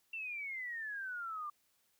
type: exponential sweep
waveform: sine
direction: down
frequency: 2719 to 1174.7 Hz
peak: -39 dBFS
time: 0.13-1.5 s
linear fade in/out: 5 ms
effects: white hiss -75 dBFS RMS until 1.99 s